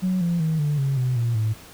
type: tone with pitch steps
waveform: sine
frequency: 185 / 171.62 / 159.2 / 147.69 / 137 / 127.09 / 117.9 / 109.37 Hz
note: F#3 / F3 / D#3 / D3 / C#3 / C3 / A#2 / A2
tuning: 0 / -30 / +40 / +10 / -20 / -50 / +20 / -10 cents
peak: -18 dBFS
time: 0.02-1.54 s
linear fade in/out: 20 ms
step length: 190 ms
effects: tanh soft clip ceiling -16 dBFS + pink hiss -45 dBFS RMS until 1.73 s